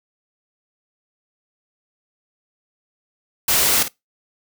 white noise with echo, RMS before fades -17 dBFS, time 3.48-3.83 s, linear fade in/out 5 ms, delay 53 ms, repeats 1, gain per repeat -11 dB, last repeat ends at 3.883 s, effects noise-tail reverb RT60 0.2 s tail -23 dB re dry

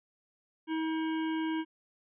harmonic tone, 319.4 Hz, D#4, 45 cents sharp, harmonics 1 / 3 / 5 / 7 / 9 / 10, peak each -30 / -40 / -44 / -47 / -49 / -50 dBFS, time 0.67-1.65 s, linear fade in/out 50 ms, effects none

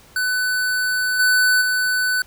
square tone with level steps, 1500 Hz, F#6, 23 cents sharp, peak -19 / -14 / -18 dBFS, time 0.16-2.22 s, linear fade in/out 2 ms, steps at 1.19 / 1.61 s, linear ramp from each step 10 ms, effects pink hiss -49 dBFS RMS until 2.26 s

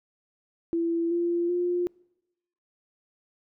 sine tone with pitch steps, 335.3 / 344.1 / 353.2 Hz, E4 / F4 / F4, +30 / -26 / +20 cents, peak -23 dBFS, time 0.73-1.87 s, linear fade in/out 0 ms, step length 380 ms, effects noise-tail reverb RT60 0.9 s tail -26 dB re dry

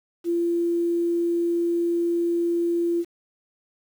sine tone with quantisation, 342.1 Hz, F4, 36 cents flat, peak -20 dBFS, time 0.24-3.05 s, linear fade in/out 50 ms, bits 8, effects none

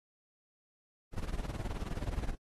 brown noise with tremolo, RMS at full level -33 dBFS, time 1.12-2.36 s, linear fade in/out 50 ms, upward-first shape sine, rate 19 Hz, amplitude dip 85%, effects AAC 32 kbps

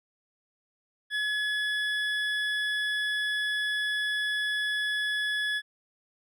triangle tone pair together, 1700 / 3400 Hz, G#6 / G#7, +40 / +40 cents, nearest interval octave, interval 1200 cents, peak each -26 / -31 dBFS, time 1.1-5.62 s, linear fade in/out 50 ms, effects none

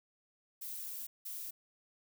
violet noise bursts at uneven times, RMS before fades -43 dBFS, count 2, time 0.61-1.07 / 1.25-1.51 s, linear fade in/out 10 ms, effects none

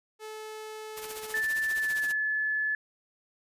sawtooth tone, 433.2 Hz, A4, 27 cents flat, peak -35 dBFS, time 0.19-1.43 s, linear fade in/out 50 ms
white noise with tremolo, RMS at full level -38 dBFS, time 0.96-2.13 s, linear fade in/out 20 ms, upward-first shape triangle, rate 15 Hz, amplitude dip 85%
sine tone with pitch glide, 1760 to 1724.8 Hz, A6 to A6, 0 to -35 cents, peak -26 dBFS, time 1.34-2.75 s, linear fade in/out 2 ms, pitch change -35 cents, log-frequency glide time 1.73-2.07 s
effects resampled to 32000 Hz

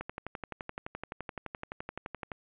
click train, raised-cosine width 0.5 ms, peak -22 dBFS, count 28, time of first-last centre 0.01-2.318 s, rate 11.7 Hz, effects resampled to 8000 Hz + 10-bit

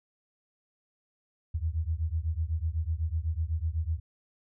sine beating tone pair, 77.3 / 85.3 Hz, D#2 / F2, -11 / -40 cents, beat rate 8 Hz, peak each -30 / -31 dBFS, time 1.54-4 s, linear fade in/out 10 ms, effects none

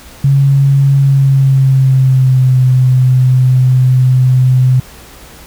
sine tone with pitch glide, 138.2 to 128.2 Hz, C#3 to C3, -5 to -35 cents, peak -5 dBFS, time 0.24-4.8 s, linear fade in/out 5 ms, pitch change -130 cents, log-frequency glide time 0.96-2.59 s, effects added 60 Hz sine -40 dBFS peak until 5.46 s + pink hiss -36 dBFS RMS until 5.46 s

